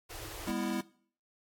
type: band-stop noise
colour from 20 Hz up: pink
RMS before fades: -44 dBFS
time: 0.09-0.52 s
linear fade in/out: 20 ms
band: 120 to 300 Hz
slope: 96 dB/octave
type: chord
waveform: square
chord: E major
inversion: first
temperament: equal with one note detuned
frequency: 202.6 / 246.9 / 329.6 Hz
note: G#3 / B3 / E4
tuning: -43 / 0 / 0 cents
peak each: -37 dBFS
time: 0.47-0.81 s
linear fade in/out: 5 ms
effects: noise-tail reverb RT60 0.5 s tail -19 dB re dry + AAC 64 kbps